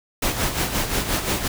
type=noise with tremolo; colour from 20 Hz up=pink; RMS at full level=-21 dBFS; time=0.22-1.48 s; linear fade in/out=5 ms; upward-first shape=sine; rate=5.7 Hz; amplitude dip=60%; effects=none